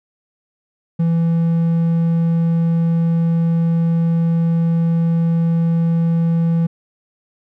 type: tone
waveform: triangle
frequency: 166.5 Hz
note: E3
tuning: 18 cents sharp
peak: -11 dBFS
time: 0.99-6.67 s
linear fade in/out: 10 ms
effects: none